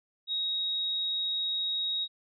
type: tone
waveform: sine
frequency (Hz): 3783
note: A#7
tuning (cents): +25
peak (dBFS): -28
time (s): 0.27-2.08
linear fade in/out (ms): 50
effects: none